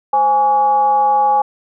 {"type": "tone with frequency modulation", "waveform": "sine", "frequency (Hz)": 830.6, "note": "G#5", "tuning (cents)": 0, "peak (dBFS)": -10, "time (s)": [0.13, 1.42], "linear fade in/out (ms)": 5, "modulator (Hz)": 307, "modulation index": 0.45, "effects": []}